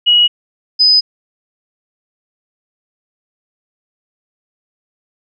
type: tone pair in turn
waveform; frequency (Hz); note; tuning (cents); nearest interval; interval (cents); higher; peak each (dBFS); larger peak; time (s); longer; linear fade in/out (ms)
sine; 2908 / 5011; F#7 / D#8; -31 / +11; major sixth; 942; second; -6; neither; 0.06-0.28 / 0.79-1.01; neither; 20
effects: none